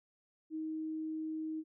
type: tone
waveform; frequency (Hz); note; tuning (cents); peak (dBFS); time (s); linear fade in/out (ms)
sine; 315; D#4; +21; -36; 0.5-1.64; 50
effects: none